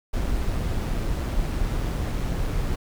brown noise with amplitude modulation, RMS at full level -24 dBFS, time 0.13-2.76 s, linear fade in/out 10 ms, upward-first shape sine, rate 122 Hz, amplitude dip 25%, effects none

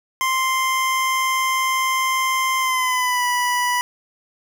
25% pulse tone with pitch glide, 1046.5 to 982.1 Hz, C6 to B5, 0 to -10 cents, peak -14 dBFS, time 0.21-3.81 s, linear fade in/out 0 ms, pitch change -110 cents, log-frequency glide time 2.59-3.24 s, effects none

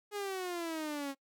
sawtooth exponential sweep, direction down, 418.8 to 270.8 Hz, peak -32 dBFS, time 0.11-1.15 s, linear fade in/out 50 ms, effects noise-tail reverb RT60 0.1 s tail -23 dB re dry

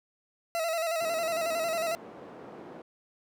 40% pulse tone with vibrato, 659.3 Hz, E5, in tune, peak -27 dBFS, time 0.55-1.95 s, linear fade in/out 0 ms, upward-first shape square, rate 11 Hz, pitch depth 48 cents each way
white band-pass noise, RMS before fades -46 dBFS, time 1.01-2.82 s, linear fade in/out 5 ms, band 200 to 570 Hz, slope 12 dB/octave
effects none

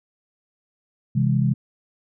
sine chord, C augmented, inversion none, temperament just, 130.81 / 163.52 / 204.4 Hz, C3 / E3 / G#3, 0 / -14 / -27 cents, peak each -19 / -23 / -23 dBFS, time 1.15-1.54 s, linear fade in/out 10 ms, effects none

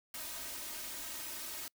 white noise with comb filter, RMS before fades -43 dBFS, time 0.14-1.68 s, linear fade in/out 2 ms, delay 3.2 ms, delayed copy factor +0.9, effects noise-tail reverb RT60 0.1 s tail -26 dB re dry

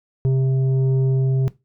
sine tone pair together, 132.21 / 397.9 Hz, C3 / G4, +18 / +26 cents, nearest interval octave + perfect fifth, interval 1908 cents, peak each -13 / -25 dBFS, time 0.25-1.48 s, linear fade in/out 0 ms, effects noise-tail reverb RT60 0.2 s tail -18 dB re dry + tanh soft clip ceiling -13 dBFS

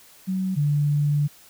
sine tone pair in turn, 188.2 / 146.28 Hz, F#3 / D3, +30 / -7 cents, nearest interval major third, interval 437 cents, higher first, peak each -22 / -18 dBFS, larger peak second, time 0.27-0.56 / 0.56-1.28 s, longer second, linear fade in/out 20 ms, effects white hiss -51 dBFS RMS until 1.49 s

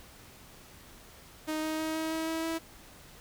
sawtooth tone with pitch steps, 311.1 / 313.6 / 316.2 / 318.7 / 321.3 / 323.9 / 326.6 Hz, D#4 / D#4 / D#4 / D#4 / E4 / E4 / E4, 0 / +14 / +28 / +42 / -44 / -30 / -16 cents, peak -27 dBFS, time 1.47-2.59 s, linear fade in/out 20 ms, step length 160 ms, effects pink hiss -53 dBFS RMS until 3.2 s

